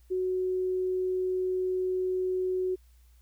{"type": "tone", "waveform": "sine", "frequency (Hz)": 370, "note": "F#4", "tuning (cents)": 0, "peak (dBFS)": -26, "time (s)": [0.1, 2.76], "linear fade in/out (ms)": 20, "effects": ["added 60 Hz sine -55 dBFS peak until 3.21 s", "white hiss -69 dBFS RMS until 3.21 s"]}